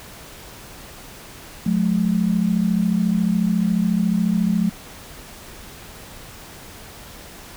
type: tone pair together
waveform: sine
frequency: 180.3 / 214.4 Hz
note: F#3 / A3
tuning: -45 / -45 cents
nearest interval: minor third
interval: 300 cents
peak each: -19 dBFS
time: 1.66-4.7 s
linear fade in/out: 5 ms
effects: pink hiss -40 dBFS RMS until 7.56 s